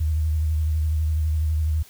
sine tone with vibrato, 77.78 Hz, D#2, in tune, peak -19 dBFS, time 0-1.83 s, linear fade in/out 10 ms, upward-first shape sine, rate 12 Hz, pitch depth 48 cents each way, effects white hiss -50 dBFS RMS until 1.89 s

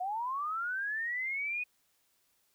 sine linear sweep, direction up, 710 to 2500 Hz, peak -32 dBFS, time 0-1.64 s, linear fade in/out 10 ms, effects white hiss -73 dBFS RMS until 2.54 s

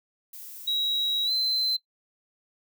violet noise, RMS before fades -42 dBFS, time 0.33-1.76 s, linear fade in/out 5 ms
sine tone with pitch glide, 3851 to 4080 Hz, B7 to C8, -44 to -44 cents, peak -23 dBFS, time 0.67-1.77 s, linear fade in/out 10 ms, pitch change +100 cents, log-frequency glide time 1.25-1.31 s
effects noise-tail reverb RT60 0.1 s tail -20 dB re dry

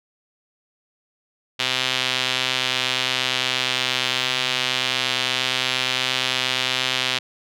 sawtooth tone with band-pass filter, 128.6 Hz, C3, 30 cents flat, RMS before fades -23 dBFS, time 1.59-7.19 s, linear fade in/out 10 ms, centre 3300 Hz, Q 2.1, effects none

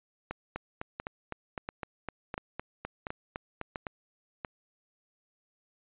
two click trains, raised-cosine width 0.5 ms, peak -20 / -20 dBFS, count 14 / 7, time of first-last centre 0.56-3.868 / 0.31-4.448 s, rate 3.93 / 1.45 Hz, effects resampled to 8000 Hz

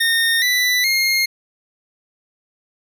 25% pulse tone with pitch steps, 1837 / 1980.3 / 2135 Hz, A#6 / B6 / C7, -26 / +4 / +34 cents, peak -11 dBFS, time 0-1.26 s, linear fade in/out 10 ms, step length 420 ms, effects none

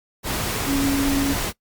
sine tone in noise, 277.2 Hz, C#4, in tune, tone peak -19 dBFS, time 0.65-1.36 s, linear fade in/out 50 ms, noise pink, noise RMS -25 dBFS, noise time 0.23-1.53 s, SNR +3 dB, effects noise-tail reverb RT60 0.1 s tail -21 dB re dry + Opus 48 kbps

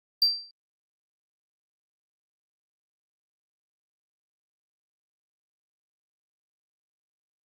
sine tone with exponential decay, 4699 Hz, D8, in tune, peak -13 dBFS, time 0.22-0.51 s, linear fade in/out 2 ms, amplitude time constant 62 ms, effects tanh soft clip ceiling -15 dBFS + Opus 32 kbps

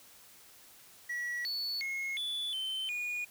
triangle tone with pitch steps, 1932 / 4440 / 2165 / 3457 / 3080 / 2448 Hz, B6 / C#8 / C#7 / A7 / G7 / D#7, -39 / +2 / -41 / -31 / -31 / -29 cents, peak -32 dBFS, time 1.09-3.25 s, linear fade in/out 10 ms, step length 360 ms, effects white hiss -57 dBFS RMS until 3.3 s

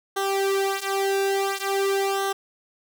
sawtooth tone with flanger, 392 Hz, G4, in tune, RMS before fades -24 dBFS, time 0.16-2.33 s, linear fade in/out 10 ms, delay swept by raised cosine 0.41 to 3.51 ms, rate 0.48 Hz, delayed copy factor -0.9, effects none

